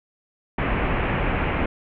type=low-pass noise; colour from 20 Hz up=pink; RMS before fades=-23 dBFS; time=0.58-1.66 s; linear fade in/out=5 ms; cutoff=2700 Hz; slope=48 dB/octave; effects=none